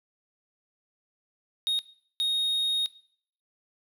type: tone bursts at uneven times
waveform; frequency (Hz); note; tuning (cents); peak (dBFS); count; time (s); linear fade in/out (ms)
triangle; 3729; A#7; 0; -22; 2; 1.67-1.79 / 2.2-2.86; 0
effects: noise-tail reverb RT60 0.6 s tail -20 dB re dry